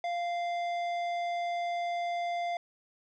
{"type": "tone with tanh clipping", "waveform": "triangle", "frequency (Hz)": 695, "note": "F5", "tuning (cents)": -9, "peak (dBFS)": -32, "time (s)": [0.04, 2.57], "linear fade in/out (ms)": 2, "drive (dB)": 16, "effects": []}